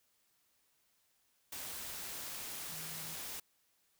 sine tone in noise, 160 Hz, D#3, 49 cents sharp, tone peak -53 dBFS, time 2.69-3.15 s, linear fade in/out 5 ms, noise white, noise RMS -44 dBFS, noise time 1.52-3.4 s, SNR -12 dB, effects white hiss -75 dBFS RMS until 3.99 s

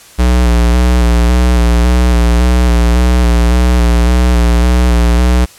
square tone with vibrato, 60.1 Hz, B1, 46 cents flat, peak -7 dBFS, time 0.18-5.46 s, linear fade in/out 20 ms, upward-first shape square, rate 1.8 Hz, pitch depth 35 cents each way, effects white hiss -38 dBFS RMS until 5.58 s + low-pass 11000 Hz 12 dB/octave

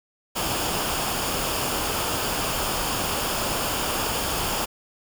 pink noise with comb filter, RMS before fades -26 dBFS, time 0.35-4.66 s, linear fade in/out 20 ms, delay 0.5 ms, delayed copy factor -0.5, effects none

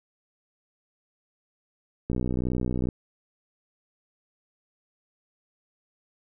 click train, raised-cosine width 3 ms, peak -15 dBFS, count 50, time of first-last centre 2.1-2.888 s, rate 62.2 Hz, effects none

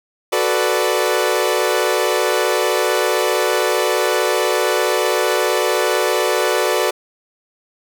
sawtooth chord, B minor seventh, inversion second, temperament equal with one note detuned, 370 / 438.5 / 493.9 / 587.3 Hz, F#4 / A4 / B4 / D5, 0 / -6 / 0 / 0 cents, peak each -17 dBFS, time 0.32-6.91 s, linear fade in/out 10 ms, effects none

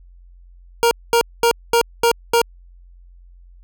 25% pulse tone bursts, 468.1 Hz, A#4, 7 cents sharp, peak -8 dBFS, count 6, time 0.83-2.416 s, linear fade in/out 0 ms, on 81 ms, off 220 ms, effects added 44 Hz sine -42 dBFS peak until 3.63 s

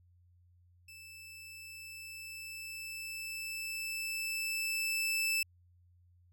sawtooth tone with level ramp, 2637 Hz, E7, in tune, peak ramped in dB -47 to -26 dBFS, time 0.88-5.43 s, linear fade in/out 5 ms, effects added 88 Hz sine -62 dBFS peak until 6.32 s

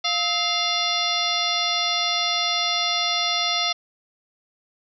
harmonic tone with a mistuned harmonic, 698.5 Hz, F5, in tune, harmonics 1 / 2 / 3 / 4 / 5 / 6 / 7 / 8, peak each -29 / -30 / -29 / -31 / -25 / -29 / -30 / -30 dBFS, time 0.04-3.73 s, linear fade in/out 10 ms, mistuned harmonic 2, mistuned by -140 cents, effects none

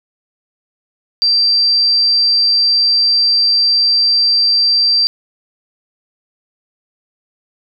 sine tone, 4699 Hz, D8, in tune, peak -9 dBFS, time 1.22-5.07 s, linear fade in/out 0 ms, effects none

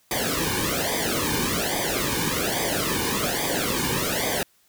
pink noise with flanger, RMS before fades -25 dBFS, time 0.11-4.43 s, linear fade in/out 2 ms, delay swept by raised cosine 0.72 to 1.54 ms, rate 1.2 Hz, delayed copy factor -0.9, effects white hiss -62 dBFS RMS until 4.68 s

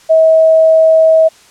sine tone, 642 Hz, E5, 46 cents flat, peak -4 dBFS, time 0.09-1.29 s, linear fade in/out 20 ms, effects white hiss -43 dBFS RMS until 1.5 s + low-pass 8000 Hz 12 dB/octave

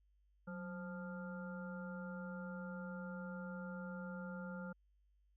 harmonic tone with a mistuned harmonic, 174.61 Hz, F3, in tune, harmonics 1 / 3 / 5 / 7 / 8, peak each -45 / -51 / -58 / -61 / -52 dBFS, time 0.47-4.73 s, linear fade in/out 10 ms, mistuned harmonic 1, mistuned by +95 cents, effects added 50 Hz sine -70 dBFS peak until 5.36 s

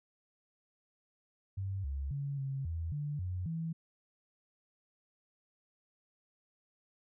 sine tone with pitch steps, 96.8 / 69.2 / 140.6 / 135.8 / 82.5 / 146.6 / 91 / 163.6 Hz, G2 / C#2 / C#3 / C#3 / E2 / D3 / F#2 / E3, -21 / -2 / +25 / -35 / +2 / -3 / -28 / -13 cents, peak -34 dBFS, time 1.57-3.73 s, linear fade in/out 10 ms, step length 270 ms, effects none

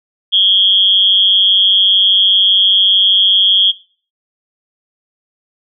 sine tone with amplitude modulation, 3269 Hz, G#7, 28 cents flat, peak -4 dBFS, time 0.32-3.72 s, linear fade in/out 20 ms, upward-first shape sine, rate 193 Hz, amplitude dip 80%, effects noise-tail reverb RT60 0.4 s tail -18 dB re dry

